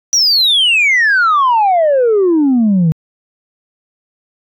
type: exponential sweep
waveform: sine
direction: down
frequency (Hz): 5910 to 153.8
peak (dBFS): -6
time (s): 0.13-2.92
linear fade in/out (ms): 0
effects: tanh soft clip ceiling -6 dBFS